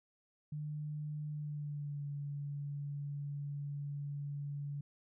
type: tone with pitch glide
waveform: sine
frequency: 150 to 143.39 Hz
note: D3 to D3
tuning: +37 to -41 cents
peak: -38 dBFS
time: 0.52-4.81 s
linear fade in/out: 5 ms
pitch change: -78 cents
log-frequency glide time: 1.31-2.06 s
effects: none